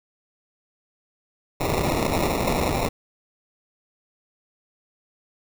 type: noise with sample-and-hold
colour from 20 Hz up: white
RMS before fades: -23 dBFS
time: 1.6-2.89 s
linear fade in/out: 10 ms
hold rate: 1575 Hz
effects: none